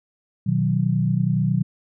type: chord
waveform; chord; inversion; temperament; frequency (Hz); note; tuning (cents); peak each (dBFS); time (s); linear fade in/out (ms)
sine; B major; none; equal; 123.47 / 155.56 / 185; B2 / D#3 / F#3; 0 / 0 / 0; -22; 0.46-1.63; 10
effects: none